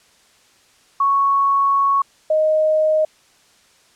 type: tone pair in turn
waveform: sine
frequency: 1108.7 / 622.2 Hz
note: C#6 / D#5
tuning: 0 / 0 cents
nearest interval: minor seventh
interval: 1000 cents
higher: first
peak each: -13 dBFS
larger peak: neither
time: 1-2.02 / 2.3-3.05 s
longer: first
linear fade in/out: 5 ms
effects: white hiss -54 dBFS RMS until 3.95 s + low-pass 8000 Hz 12 dB/octave